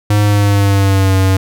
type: tone with pitch glide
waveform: square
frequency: 103.83 to 95.21 Hz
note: G#2 to G2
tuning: 0 to -50 cents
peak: -9 dBFS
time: 0.1-1.37 s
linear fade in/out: 5 ms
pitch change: -150 cents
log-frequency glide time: 0.22-1.15 s
effects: none